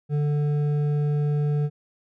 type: tone with hard clipping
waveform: sine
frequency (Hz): 147.2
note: D3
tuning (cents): +4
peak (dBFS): -22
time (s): 0.09-1.7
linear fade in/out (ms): 50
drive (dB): 7
effects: none